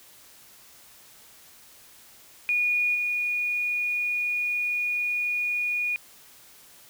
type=tone with level steps; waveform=sine; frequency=2449 Hz; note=D#7; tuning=28 cents flat; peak=-21 / -24 dBFS; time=2.49-5.96 s; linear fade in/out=0 ms; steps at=2.94 s; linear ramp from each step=20 ms; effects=white hiss -52 dBFS RMS until 6.89 s